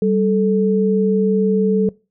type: tone pair together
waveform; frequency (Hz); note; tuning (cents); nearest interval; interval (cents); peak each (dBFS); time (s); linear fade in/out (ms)
sine; 194.45 / 436.8; G3 / A4; -14 / -13; octave + major second; 1401; -16; 0.02-1.89; 2
effects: noise-tail reverb RT60 0.3 s tail -23 dB re dry